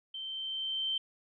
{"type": "tone with level ramp", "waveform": "sine", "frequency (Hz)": 3114, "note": "G7", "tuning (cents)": -12, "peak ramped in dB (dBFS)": [-38, -29], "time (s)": [0.14, 0.98], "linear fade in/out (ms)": 5, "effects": []}